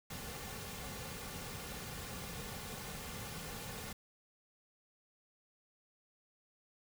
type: noise with comb filter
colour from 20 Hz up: pink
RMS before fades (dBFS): -45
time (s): 0.1-3.93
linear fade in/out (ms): 5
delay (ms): 3.1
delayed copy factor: -0.55
effects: none